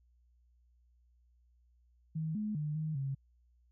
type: tone with pitch steps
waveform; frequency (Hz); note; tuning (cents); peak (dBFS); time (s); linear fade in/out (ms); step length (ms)
sine; 158.3 / 212.2 / 150.3 / 155.9 / 136.4; D#3 / G#3 / D3 / D#3 / C#3; +30 / +38 / +40 / +4 / -28; -33; 2.15-3.15; 10; 200
effects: added 60 Hz sine -65 dBFS peak until 3.71 s